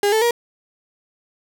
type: tone with pitch steps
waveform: 35% pulse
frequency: 407.3 / 439.1 / 473.3 Hz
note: G#4 / A4 / A#4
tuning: -34 / -4 / +26 cents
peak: -13 dBFS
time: 0.03-0.309 s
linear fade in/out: 2 ms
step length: 93 ms
effects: none